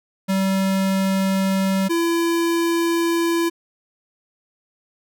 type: tone pair in turn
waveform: square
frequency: 192.4 / 336.7 Hz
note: G3 / E4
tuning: -32 / +37 cents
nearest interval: minor seventh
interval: 969 cents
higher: second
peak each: -18 dBFS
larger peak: neither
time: 0.28-1.89 / 1.89-3.5 s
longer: neither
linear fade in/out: 20 ms
effects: none